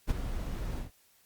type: noise with ADSR envelope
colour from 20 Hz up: brown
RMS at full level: -26 dBFS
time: 0.07-0.91 s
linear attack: 33 ms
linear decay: 21 ms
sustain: -9 dB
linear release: 130 ms
effects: white hiss -65 dBFS RMS until 1.25 s + Opus 48 kbps